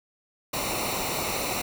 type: noise with comb filter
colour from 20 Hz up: pink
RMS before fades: -29 dBFS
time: 0.53-1.62 s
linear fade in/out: 10 ms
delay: 0.61 ms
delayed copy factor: -0.7
effects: none